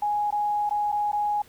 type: tone with dropouts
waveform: sine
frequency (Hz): 831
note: G#5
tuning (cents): +1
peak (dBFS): -22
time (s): 0.02-1.42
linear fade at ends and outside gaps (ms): 5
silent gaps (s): 0.307-0.324 / 0.694-0.708 / 0.919-0.924 / 1.117-1.129
effects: pink hiss -54 dBFS RMS until 1.48 s